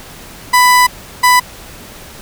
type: tone bursts at uneven times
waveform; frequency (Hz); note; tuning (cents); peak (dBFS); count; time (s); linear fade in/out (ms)
30% pulse; 994; B5; +11; -3; 2; 0.53-0.87 / 1.23-1.4; 10
effects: pink hiss -34 dBFS RMS until 2.21 s